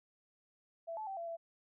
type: tone with pitch steps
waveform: sine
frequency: 666 / 866 / 775 / 677 / 668 Hz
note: E5 / A5 / G5 / E5 / E5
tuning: +18 / -28 / -20 / +46 / +23 cents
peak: -39 dBFS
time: 0.87-1.37 s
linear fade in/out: 20 ms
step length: 100 ms
effects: none